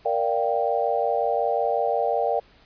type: chord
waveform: sine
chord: G minor seventh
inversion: first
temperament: equal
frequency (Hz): 466.2 / 587.3 / 698.5 / 784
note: Bb4 / D5 / F5 / G5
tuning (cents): 0 / 0 / 0 / 0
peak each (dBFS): -26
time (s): 0.05-2.4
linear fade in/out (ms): 10
effects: pink hiss -55 dBFS RMS until 2.65 s + resampled to 11025 Hz